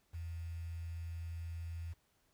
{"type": "tone with quantisation", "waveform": "sine", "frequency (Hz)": 83.5, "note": "E2", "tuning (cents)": 23, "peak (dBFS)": -40, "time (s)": [0.13, 1.94], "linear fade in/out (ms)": 20, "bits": 10, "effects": ["pink hiss -75 dBFS RMS until 2.33 s"]}